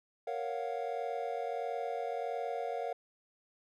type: chord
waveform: triangle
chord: Gb major seventh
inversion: first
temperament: equal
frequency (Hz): 466.2 / 554.4 / 698.5 / 740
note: Bb4 / Db5 / F5 / Gb5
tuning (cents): 0 / 0 / 0 / 0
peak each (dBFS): -37 / -39 / -37 / -39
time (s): 0.27-2.93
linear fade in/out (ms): 5
effects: none